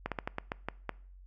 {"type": "slowing click train", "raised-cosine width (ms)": 0.5, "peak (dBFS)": -18, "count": 8, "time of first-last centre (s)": [0.06, 0.893], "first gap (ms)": 57, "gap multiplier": 1.24, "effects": ["noise-tail reverb RT60 0.5 s tail -22 dB re dry", "added 46 Hz sine -50 dBFS peak until 1.26 s"]}